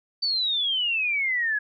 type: exponential sweep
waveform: sine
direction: down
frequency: 4608 to 1661.2 Hz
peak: -22 dBFS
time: 0.22-1.59 s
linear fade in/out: 10 ms
effects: none